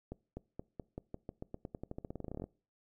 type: accelerating click train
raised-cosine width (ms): 2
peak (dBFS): -28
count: 26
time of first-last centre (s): 0.12-2.441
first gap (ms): 250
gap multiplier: 0.9
effects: noise-tail reverb RT60 0.4 s tail -23 dB re dry

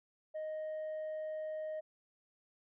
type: tone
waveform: sine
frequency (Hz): 622.3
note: D#5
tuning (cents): 0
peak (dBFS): -35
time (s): 0.34-1.81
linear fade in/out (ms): 20
effects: tanh soft clip ceiling -37 dBFS

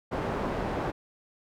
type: low-pass noise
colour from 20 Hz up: white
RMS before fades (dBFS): -31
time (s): 0.11-0.92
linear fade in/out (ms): 20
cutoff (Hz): 730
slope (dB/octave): 12
effects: none

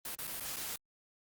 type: noise with dropouts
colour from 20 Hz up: white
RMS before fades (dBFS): -40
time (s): 0.05-0.76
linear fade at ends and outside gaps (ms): 2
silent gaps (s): 0.151-0.187 / 0.271-0.275 / 0.399-0.406 / 0.561-0.567
effects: Opus 32 kbps

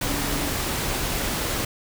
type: tone in noise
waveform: sine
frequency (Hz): 286.8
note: D4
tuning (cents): -41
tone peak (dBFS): -32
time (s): 0.04-0.53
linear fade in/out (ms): 5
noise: pink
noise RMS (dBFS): -26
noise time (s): 0.01-1.65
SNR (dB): -9
effects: none

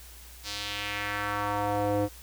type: tone with band-pass filter sweep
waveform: square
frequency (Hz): 102.8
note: G#2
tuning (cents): -17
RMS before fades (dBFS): -30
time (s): 0.43-2.09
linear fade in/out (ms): 50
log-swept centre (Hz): 5000 to 430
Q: 1.8
effects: added 60 Hz sine -48 dBFS peak until 2.22 s + white hiss -50 dBFS RMS until 2.22 s

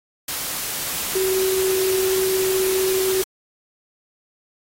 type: tone in noise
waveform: sine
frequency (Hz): 378.3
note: F#4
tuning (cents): +38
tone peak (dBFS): -18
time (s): 1.15-3.22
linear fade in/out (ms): 5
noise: white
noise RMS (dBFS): -26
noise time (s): 0.28-3.24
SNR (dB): +5
effects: AAC 48 kbps

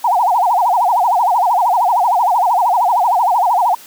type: tone with vibrato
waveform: sine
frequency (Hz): 830.6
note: G#5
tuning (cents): 0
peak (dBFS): -10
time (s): 0.04-3.75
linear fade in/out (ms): 5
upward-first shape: sine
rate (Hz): 13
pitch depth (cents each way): 290
effects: white hiss -39 dBFS RMS until 3.86 s + high-pass 200 Hz 12 dB/octave

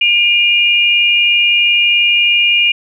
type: tone pair together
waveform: sine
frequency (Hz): 2414 / 2837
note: D7 / F7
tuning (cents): +47 / +27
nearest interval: minor third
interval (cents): 280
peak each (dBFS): -11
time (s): 0.01-2.72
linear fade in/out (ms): 5
effects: none

